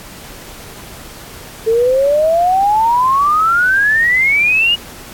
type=exponential sweep; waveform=sine; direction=up; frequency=440 to 2908 Hz; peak=-9 dBFS; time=1.66-4.76 s; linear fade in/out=20 ms; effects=pink hiss -34 dBFS RMS until 5.13 s + AAC 64 kbps